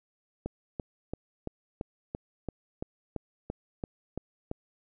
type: click train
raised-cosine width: 2 ms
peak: -20 dBFS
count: 13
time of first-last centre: 0.46-4.514 s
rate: 2.96 Hz
effects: none